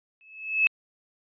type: tone with exponential growth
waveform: sine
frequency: 2598 Hz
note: E7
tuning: 26 cents flat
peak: -15 dBFS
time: 0.21-0.67 s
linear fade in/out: 0 ms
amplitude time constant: 100 ms
effects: resampled to 8000 Hz